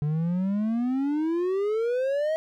triangle exponential sweep, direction up, 145.4 to 645 Hz, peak -21 dBFS, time 0.02-2.36 s, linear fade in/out 0 ms, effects none

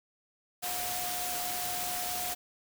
sine tone in noise, 719 Hz, F#5, 50 cents flat, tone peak -38 dBFS, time 0.62-2.35 s, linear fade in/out 20 ms, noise white, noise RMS -35 dBFS, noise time 0.62-2.35 s, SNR -6 dB, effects none

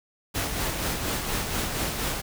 pink noise with tremolo, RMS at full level -27 dBFS, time 0.34-2.22 s, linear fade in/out 20 ms, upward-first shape sine, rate 4.2 Hz, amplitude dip 40%, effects none

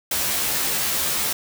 white noise with comb filter, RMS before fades -23 dBFS, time 0.11-1.33 s, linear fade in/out 5 ms, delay 14 ms, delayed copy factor +1, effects none

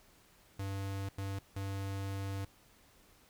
square tone bursts at uneven times, 97.9 Hz, G2, 2 cents flat, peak -37 dBFS, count 3, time 0.59-1.09 / 1.18-1.39 / 1.56-2.45 s, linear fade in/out 5 ms, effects pink hiss -64 dBFS RMS until 3.29 s

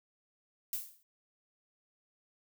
violet noise with exponential decay, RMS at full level -33 dBFS, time 0.73-1.03 s, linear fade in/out 1 ms, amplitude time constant 64 ms, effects none

